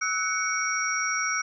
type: tone cluster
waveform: sine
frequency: 1303 / 1489 / 2237 / 5660 Hz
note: E6 / F#6 / C#7 / F8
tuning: -20 / +11 / +15 / +22 cents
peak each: -30 dBFS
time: 0.01-1.42 s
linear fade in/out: 10 ms
effects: none